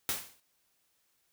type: noise with exponential decay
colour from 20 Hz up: white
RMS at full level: -29 dBFS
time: 0.09-0.4 s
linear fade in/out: 1 ms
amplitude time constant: 66 ms
effects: white hiss -74 dBFS RMS until 1.32 s